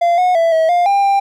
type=tone with pitch steps; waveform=triangle; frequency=689 / 727 / 664 / 644 / 704 / 798 / 793 Hz; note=F5 / F#5 / E5 / E5 / F5 / G5 / G5; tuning=-24 / -31 / +12 / -41 / +14 / +31 / +20 cents; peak=-8 dBFS; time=0.01-1.2 s; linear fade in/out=10 ms; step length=170 ms; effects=none